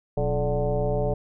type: tone with frequency modulation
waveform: sine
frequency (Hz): 277.2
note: C#4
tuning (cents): 0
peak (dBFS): -21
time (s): 0.17-1.14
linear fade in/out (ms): 5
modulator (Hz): 154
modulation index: 2.6
effects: none